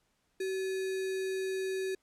sine tone with sample-and-hold, 379.5 Hz, F#4, 44 cents sharp, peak -31 dBFS, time 0.4-1.95 s, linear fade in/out 5 ms, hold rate 2100 Hz, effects pink hiss -75 dBFS RMS until 2.02 s + low-pass 11000 Hz 12 dB/octave

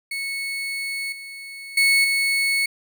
35% pulse tone with level steps, 2205 Hz, C#7, 10 cents flat, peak -24 / -33 / -13 / -17 dBFS, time 0.11-2.66 s, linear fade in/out 5 ms, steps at 1.12 / 1.77 / 2.04 s, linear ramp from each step 5 ms, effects none

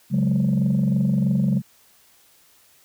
sine chord, C# suspended fourth, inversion none, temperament just, 138.59 / 184.79 / 207.9 Hz, C#3 / F#3 / G#3, 0 / -2 / +2 cents, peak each -20 dBFS, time 0.1-1.62 s, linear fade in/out 50 ms, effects tanh soft clip ceiling -13 dBFS + white hiss -56 dBFS RMS until 2.84 s

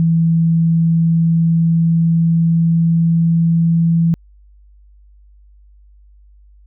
sine tone with pitch glide, 164.81 to 166.44 Hz, E3 to E3, 0 to +17 cents, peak -10 dBFS, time 0-4.14 s, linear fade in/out 0 ms, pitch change +17 cents, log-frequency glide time 0.42-3.88 s, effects added 50 Hz sine -43 dBFS peak until 6.66 s

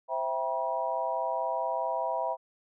sine chord, C major seventh, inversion none, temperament equal with one note detuned, 523.3 / 659.3 / 784 / 963.5 Hz, C5 / E5 / G5 / B5, 0 / 0 / 0 / -43 cents, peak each -36 / -32 / -35 / -32 dBFS, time 0.08-2.37 s, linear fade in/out 50 ms, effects none

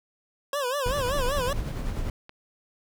25% pulse tone with vibrato, 534 Hz, C5, 35 cents sharp, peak -22 dBFS, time 0.53-1.53 s, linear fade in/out 2 ms, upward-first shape sine, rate 5.2 Hz, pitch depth 160 cents each way
brown noise with tremolo, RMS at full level -28 dBFS, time 0.86-2.1 s, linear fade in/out 2 ms, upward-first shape sine, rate 10 Hz, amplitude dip 40%
clicks, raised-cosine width 0.3 ms, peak -28 dBFS, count 2, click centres 1.689 / 2.294 s
effects none

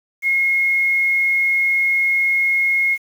sine tone, 2158 Hz, C#7, 47 cents flat, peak -14 dBFS, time 0.22-2.98 s, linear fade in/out 50 ms, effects 7-bit

